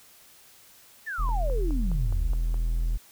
sine exponential sweep, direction down, 1864 to 50.3 Hz, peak -30 dBFS, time 1.06-2.35 s, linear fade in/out 20 ms
triangle tone, 41.2 Hz, E1, in tune, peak -21 dBFS, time 1.18-2.98 s, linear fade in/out 20 ms
click train, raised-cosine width 1 ms, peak -29 dBFS, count 7, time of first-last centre 1.29-2.543 s, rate 4.79 Hz
effects white hiss -54 dBFS RMS until 3.11 s

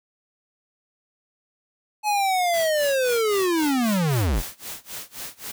square linear sweep, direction down, 855 to 30.87 Hz, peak -20 dBFS, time 2.03-4.43 s, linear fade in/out 50 ms
white noise with tremolo, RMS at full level -33 dBFS, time 2.53-5.52 s, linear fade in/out 10 ms, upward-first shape sine, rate 3.8 Hz, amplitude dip 95%
effects none

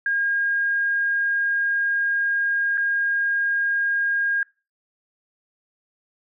sine tone with dropouts, 1622 Hz, G#6, 41 cents flat, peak -19 dBFS, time 0.06-4.43 s, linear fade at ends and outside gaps 2 ms, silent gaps 2.774-2.778 s, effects noise-tail reverb RT60 0.3 s tail -25 dB re dry

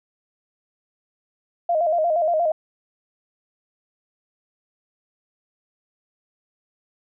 sine tone with vibrato, 657 Hz, E5, 6 cents flat, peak -17 dBFS, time 1.69-2.52 s, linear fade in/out 5 ms, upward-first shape square, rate 8.5 Hz, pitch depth 88 cents each way, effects none

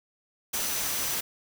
sine tone in noise, 5970 Hz, F#8, 15 cents sharp, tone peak -37 dBFS, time 0.53-1.16 s, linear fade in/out 10 ms, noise white, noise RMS -30 dBFS, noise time 0.53-1.21 s, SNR -10 dB, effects none

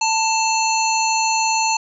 harmonic tone with a mistuned harmonic, 887 Hz, A5, 14 cents sharp, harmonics 1 / 3 / 5 / 7 / 8, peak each -18 / -23 / -25 / -26 / -27 dBFS, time 0.01-1.77 s, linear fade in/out 5 ms, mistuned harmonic 5, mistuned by -56 cents, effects none

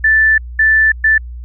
sine tone bursts at uneven times, 1760 Hz, A6, in tune, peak -7 dBFS, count 3, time 0.04-0.38 / 0.59-0.92 / 1.04-1.18 s, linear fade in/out 5 ms, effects added 60 Hz sine -25 dBFS peak until 1.44 s

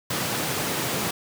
pink high-pass noise, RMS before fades -27 dBFS, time 0.1-1.11 s, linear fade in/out 5 ms, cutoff 110 Hz, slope 24 dB/octave, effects none

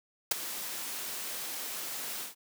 white noise with ADSR envelope, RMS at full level -23 dBFS, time 0.31-2.35 s, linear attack 6 ms, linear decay 12 ms, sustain -15 dB, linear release 130 ms, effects high-pass 200 Hz 12 dB/octave

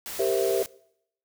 white noise, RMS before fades -36 dBFS, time 0.06-0.66 s, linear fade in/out 0 ms
sine chord, C dominant seventh, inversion second, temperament equal with one note detuned, 392 / 464.3 / 523.3 / 659.3 Hz, G4 / Bb4 / C5 / E5, 0 / -7 / 0 / 0 cents, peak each -25 / -28 / -29 / -28 dBFS, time 0.19-0.63 s, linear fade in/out 5 ms
effects noise-tail reverb RT60 0.7 s tail -22 dB re dry

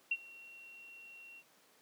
sine tone with ADSR envelope, 2737 Hz, F7, 36 cents flat, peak -28 dBFS, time 0.11-1.43 s, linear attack 6 ms, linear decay 47 ms, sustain -23 dB, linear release 47 ms, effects pink hiss -66 dBFS RMS until 1.81 s + high-pass 300 Hz 12 dB/octave

